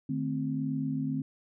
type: chord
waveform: sine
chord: A diminished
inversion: second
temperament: equal with one note detuned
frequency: 151.75 / 220 / 261.6 Hz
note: Eb3 / A3 / C4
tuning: -43 / 0 / 0 cents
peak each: -33 / -37 / -31 dBFS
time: 0.09-1.22 s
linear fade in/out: 5 ms
effects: none